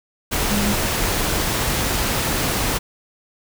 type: tone in noise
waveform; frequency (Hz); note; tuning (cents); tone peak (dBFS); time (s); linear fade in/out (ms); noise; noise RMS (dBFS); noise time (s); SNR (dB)
sine; 205.3; G#3; -20; -20; 0.5-0.75; 20; pink; -21; 0.31-2.79; -2
effects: none